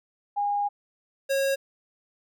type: tone pair in turn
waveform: sine / square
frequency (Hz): 816 / 545.7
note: G#5 / C#5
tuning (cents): -31 / -27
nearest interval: perfect fifth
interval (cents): 696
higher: first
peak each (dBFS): -23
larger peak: neither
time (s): 0.36-0.69 / 1.29-1.56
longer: first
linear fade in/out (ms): 20
effects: none